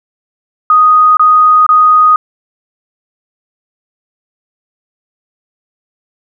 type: tone bursts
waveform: sine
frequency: 1244.5 Hz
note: D#6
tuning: in tune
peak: -3 dBFS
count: 3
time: 0.7-2.16 s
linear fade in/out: 2 ms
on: 470 ms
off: 25 ms
effects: none